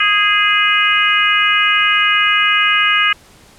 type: harmonic tone with a mistuned harmonic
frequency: 415.3 Hz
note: G#4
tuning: in tune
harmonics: 3 / 4 / 5 / 6 / 7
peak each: -17 / -17 / -17 / -17 / -17 dBFS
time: 0-3.13 s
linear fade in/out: 5 ms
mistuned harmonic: 4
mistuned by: -19 cents
effects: pink hiss -45 dBFS RMS until 3.58 s + low-pass 11000 Hz 12 dB/octave